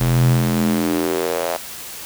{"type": "tone with high-pass filter sweep", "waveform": "square", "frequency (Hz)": 42.29, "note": "E1", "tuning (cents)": 45, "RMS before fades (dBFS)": -18, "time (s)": [0, 1.57], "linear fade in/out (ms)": 10, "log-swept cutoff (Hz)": [90, 650], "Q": 3.6, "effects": ["white hiss -33 dBFS RMS until 2.05 s"]}